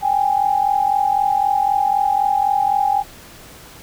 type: tone pair together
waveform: sine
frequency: 786.7 / 830.6 Hz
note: G5 / G#5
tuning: +6 / 0 cents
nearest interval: minor second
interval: 94 cents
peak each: -17 dBFS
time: 0.01-3.04 s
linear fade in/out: 50 ms
effects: pink hiss -41 dBFS RMS until 3.82 s